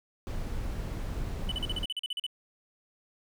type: noise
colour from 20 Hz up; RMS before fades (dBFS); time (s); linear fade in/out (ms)
brown; -34; 0.27-1.85; 0
type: tone bursts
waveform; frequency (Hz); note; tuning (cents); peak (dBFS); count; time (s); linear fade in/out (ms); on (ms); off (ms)
triangle; 2992; F#7; +19; -29; 12; 1.49-2.265; 2; 27; 41
effects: none